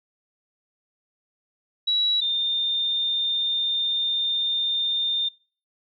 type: tone pair in turn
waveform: sine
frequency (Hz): 3900 / 3618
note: B7 / A7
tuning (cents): -23 / +48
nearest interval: minor second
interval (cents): 129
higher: first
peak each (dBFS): -19 / -21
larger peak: first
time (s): 1.87-2.21 / 2.21-5.29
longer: second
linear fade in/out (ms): 10
effects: noise-tail reverb RT60 0.4 s tail -24 dB re dry